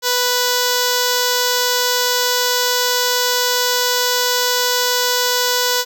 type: tone with notch filter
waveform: 5% pulse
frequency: 493.4 Hz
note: B4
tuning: 2 cents flat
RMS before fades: -17 dBFS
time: 0.02-5.85 s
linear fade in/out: 50 ms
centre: 2300 Hz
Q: 1.6
effects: none